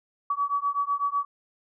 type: beating tone pair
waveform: sine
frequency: 1135 / 1143 Hz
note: C#6 / D6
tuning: +41 / -47 cents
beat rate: 8 Hz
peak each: -27 dBFS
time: 0.3-1.25 s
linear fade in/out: 5 ms
effects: none